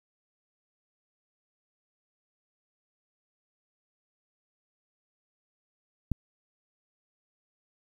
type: click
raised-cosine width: 5 ms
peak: -15 dBFS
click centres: 6.117 s
effects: 9-bit